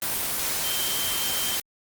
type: tone in noise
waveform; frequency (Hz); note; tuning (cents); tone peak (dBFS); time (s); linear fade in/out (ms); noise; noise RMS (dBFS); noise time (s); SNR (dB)
sine; 3134; G7; -1; -31; 0.64-1.56; 2; white; -27; 0.02-1.6; -7
effects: Opus 24 kbps